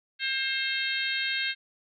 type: harmonic tone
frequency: 532 Hz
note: C5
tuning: 29 cents sharp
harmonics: 3 / 4 / 5 / 6 / 7 / 8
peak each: -32 / -33 / -34 / -35 / -35 / -36 dBFS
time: 0.19-1.55 s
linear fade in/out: 50 ms
effects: none